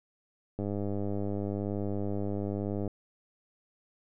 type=click train; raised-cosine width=2 ms; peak=-21 dBFS; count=232; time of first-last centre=0.59-2.877 s; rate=101 Hz; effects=none